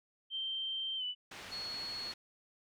sine tone with pitch glide, 3136 to 2979 Hz, G7 to F#7, 0 to +11 cents, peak -35 dBFS, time 0.3-1.15 s, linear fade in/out 50 ms, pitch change -89 cents, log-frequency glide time 0.97-1.04 s
white low-pass noise, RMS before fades -49 dBFS, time 1.31-2.14 s, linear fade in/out 5 ms, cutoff 3500 Hz, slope 12 dB/octave
sine tone, 4344 Hz, C#8, 36 cents flat, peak -39 dBFS, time 1.51-2.13 s, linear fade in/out 20 ms
effects none

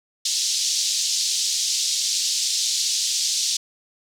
white band-pass noise, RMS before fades -23 dBFS, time 0.25-3.57 s, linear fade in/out 5 ms, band 3800 to 6700 Hz, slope 24 dB/octave, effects none

